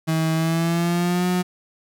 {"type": "tone with pitch glide", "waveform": "35% pulse", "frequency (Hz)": [160.6, 180.27], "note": ["E3", "F#3"], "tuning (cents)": [-45, -45], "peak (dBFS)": -17, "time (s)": [0.07, 1.43], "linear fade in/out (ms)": 20, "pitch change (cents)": 200, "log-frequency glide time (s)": [0.34, 1.27], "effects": []}